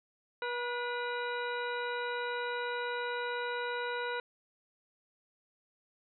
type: harmonic tone with a mistuned harmonic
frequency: 484.3 Hz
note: B4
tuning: 34 cents flat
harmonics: 1 / 2 / 3 / 4 / 5 / 6 / 8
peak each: -37 / -39 / -38 / -47 / -47 / -50 / -46 dBFS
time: 0.42-4.2 s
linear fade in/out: 2 ms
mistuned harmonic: 4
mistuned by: +58 cents
effects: none